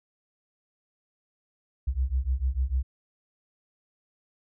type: beating tone pair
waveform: sine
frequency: 61.74 / 68.44 Hz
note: B1 / C#2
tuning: 0 / -22 cents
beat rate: 6.7 Hz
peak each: -27 dBFS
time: 1.87-2.83 s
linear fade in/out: 10 ms
effects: none